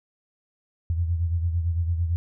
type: beating tone pair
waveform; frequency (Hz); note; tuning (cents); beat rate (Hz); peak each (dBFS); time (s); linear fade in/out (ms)
sine; 83.9 / 92.8; E2 / F#2; +31 / +6; 8.9; -22 / -31; 0.9-2.16; 0
effects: none